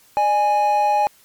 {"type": "tone pair together", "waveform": "triangle", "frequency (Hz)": [600.8, 830.6], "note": ["D5", "G#5"], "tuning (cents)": [39, 0], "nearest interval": "tritone", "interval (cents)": 561, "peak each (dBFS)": [-21, -13], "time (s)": [0.17, 1.07], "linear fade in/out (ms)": 0, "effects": ["white hiss -53 dBFS RMS until 1.24 s", "MP3 96 kbps"]}